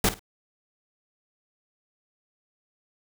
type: noise with echo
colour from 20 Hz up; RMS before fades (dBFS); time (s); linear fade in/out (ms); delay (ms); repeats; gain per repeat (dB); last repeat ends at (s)
pink; -21; 0.04-0.09; 2; 52; 2; -14; 0.194
effects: none